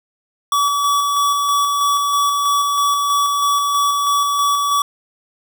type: tone with tremolo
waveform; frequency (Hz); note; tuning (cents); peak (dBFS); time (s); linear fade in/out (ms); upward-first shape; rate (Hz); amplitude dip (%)
square; 1142; D6; -49; -14; 0.52-4.82; 2; square; 3.1; 25
effects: none